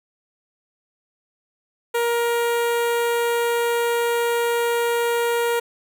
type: tone with notch filter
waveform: sawtooth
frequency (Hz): 471.1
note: A#4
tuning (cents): +18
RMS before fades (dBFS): -21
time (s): 1.94-5.6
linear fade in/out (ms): 10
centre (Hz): 5100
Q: 1.3
effects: none